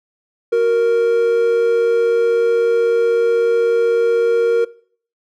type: tone pair together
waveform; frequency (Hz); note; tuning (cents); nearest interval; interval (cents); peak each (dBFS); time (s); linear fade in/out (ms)
triangle; 370 / 466.2; F#4 / A#4; 0 / 0; major third; 400; -20 / -10; 0.52-4.65; 10
effects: noise-tail reverb RT60 0.5 s tail -20 dB re dry